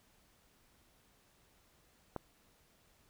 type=click; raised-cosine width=1 ms; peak=-24 dBFS; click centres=2.163 s; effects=pink hiss -69 dBFS RMS until 3.09 s